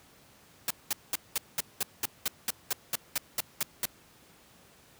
white noise bursts, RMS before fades -29 dBFS, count 15, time 0.68-3.855 s, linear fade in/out 2 ms, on 25 ms, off 200 ms, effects pink hiss -58 dBFS RMS until 4.99 s + high-pass 80 Hz 12 dB/octave

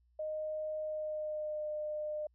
sine tone with pitch glide, 618 to 605.6 Hz, D#5 to D#5, -12 to -47 cents, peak -35 dBFS, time 0.19-2.27 s, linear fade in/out 5 ms, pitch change -35 cents, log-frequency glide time 0.81-1.7 s, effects added 60 Hz sine -67 dBFS peak until 2.34 s

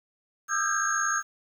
sine tone cluster, 1224 / 1318 / 1570 / 1626 / 6510 Hz, D#6 / E6 / G6 / G#6 / G#8, -29 / -1 / +2 / -37 / -36 cents, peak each -30 dBFS, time 0.48-1.23 s, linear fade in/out 50 ms, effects tanh soft clip ceiling -14 dBFS + 9-bit

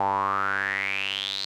sawtooth tone with band-pass filter sweep, 98 Hz, G2, in tune, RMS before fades -27 dBFS, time 0-1.45 s, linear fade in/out 5 ms, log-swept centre 820 to 4300 Hz, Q 8.3, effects none

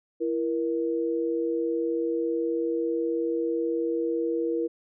sine tone pair together, 334.2 / 472.6 Hz, E4 / A#4, +24 / +24 cents, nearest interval tritone, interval 600 cents, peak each -27 dBFS, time 0.2-4.68 s, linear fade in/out 20 ms, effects none

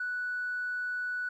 triangle tone with tanh clipping, 1480 Hz, F#6, in tune, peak -31 dBFS, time 0-1.29 s, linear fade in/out 5 ms, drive 4 dB, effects none

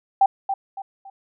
sine tone with echo, 782 Hz, G5, 4 cents flat, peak -11 dBFS, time 0.21-0.26 s, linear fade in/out 5 ms, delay 280 ms, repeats 3, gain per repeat -9 dB, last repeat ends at 1.1 s, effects none

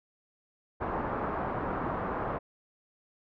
white low-pass noise, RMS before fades -33 dBFS, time 0.8-2.39 s, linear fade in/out 20 ms, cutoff 1200 Hz, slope 24 dB/octave, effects none

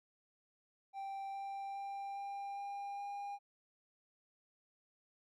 triangle tone with pitch steps, 784 / 788.5 / 793.1 / 797.7 / 802.3 / 807 Hz, G5 / G5 / G5 / G5 / G5 / G#5, 0 / +10 / +20 / +30 / +40 / -50 cents, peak -39 dBFS, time 0.93-3.39 s, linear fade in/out 50 ms, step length 410 ms, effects none

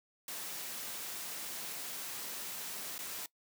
white noise with dropouts, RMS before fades -42 dBFS, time 0.28-3.26 s, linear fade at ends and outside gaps 2 ms, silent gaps 2.981-2.989 s, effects noise-tail reverb RT60 0.1 s tail -21 dB re dry + high-pass 150 Hz 12 dB/octave

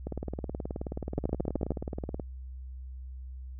two click trains, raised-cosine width 2 ms, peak -21 / -15 dBFS, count 41 / 8, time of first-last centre 0.07-2.198 / 1.18-1.706 s, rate 18.8 / 13.3 Hz, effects added 64 Hz sine -39 dBFS peak until 3.59 s

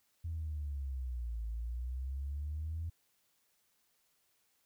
sine exponential two-way sweep, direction down then up, 84 to 55 to 84 Hz, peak -35 dBFS, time 0.24-2.9 s, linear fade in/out 10 ms, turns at 1.45 s, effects tanh soft clip ceiling -31 dBFS + white hiss -75 dBFS RMS until 4.65 s

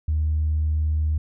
sine tone, 77.1 Hz, D#2, 15 cents flat, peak -18 dBFS, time 0.08-1.18 s, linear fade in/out 5 ms, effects tanh soft clip ceiling -15 dBFS

